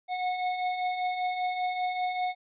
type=beating tone pair; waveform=square; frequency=726 / 731.1 Hz; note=F#5 / F#5; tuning=-33 / -21 cents; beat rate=5.1 Hz; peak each=-38 / -29 dBFS; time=0.08-2.35 s; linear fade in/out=50 ms; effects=resampled to 8000 Hz